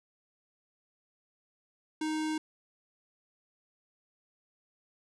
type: tone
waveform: square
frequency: 311.1 Hz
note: D#4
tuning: in tune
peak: -31 dBFS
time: 2.01-2.38 s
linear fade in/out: 5 ms
effects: resampled to 22050 Hz